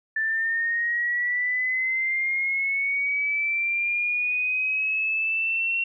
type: linear sweep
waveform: sine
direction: up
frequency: 1760 to 2734 Hz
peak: -22 dBFS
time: 0.16-5.84 s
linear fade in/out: 5 ms
effects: none